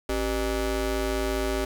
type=ring-modulated tone; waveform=25% pulse; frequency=218.9 Hz; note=A3; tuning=9 cents flat; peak=-18 dBFS; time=0.09-1.65 s; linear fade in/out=5 ms; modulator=167 Hz; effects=none